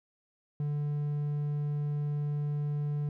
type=tone; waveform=triangle; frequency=146.83 Hz; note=D3; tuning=in tune; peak=-27 dBFS; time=0.6-3.09 s; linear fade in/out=2 ms; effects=none